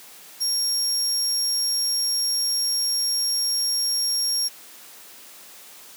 30% pulse tone, 5570 Hz, F8, 5 cents flat, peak -17 dBFS, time 0.4-4.49 s, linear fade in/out 20 ms, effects white hiss -45 dBFS RMS until 5.96 s + high-pass 200 Hz 12 dB/octave

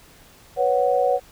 sine chord, B suspended second, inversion none, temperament just, 493.9 / 555.6 / 740.8 Hz, B4 / C#5 / F#5, 0 / +4 / +2 cents, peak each -21 dBFS, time 0.56-1.2 s, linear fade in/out 50 ms, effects pink hiss -50 dBFS RMS until 1.31 s

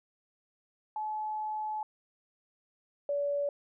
sine tone pair in turn, 858 / 572.4 Hz, A5 / D5, -44 / -45 cents, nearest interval perfect fifth, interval 701 cents, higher first, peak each -32 / -28 dBFS, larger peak second, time 0.96-1.83 / 3.09-3.49 s, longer first, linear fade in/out 2 ms, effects none

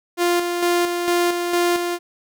sawtooth tone with tremolo, 349.2 Hz, F4, in tune, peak -12 dBFS, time 0.17-1.99 s, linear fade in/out 50 ms, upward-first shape square, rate 2.2 Hz, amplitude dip 45%, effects none

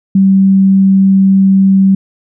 sine tone, 193.1 Hz, G3, 26 cents flat, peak -4 dBFS, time 0.15-1.95 s, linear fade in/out 5 ms, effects none

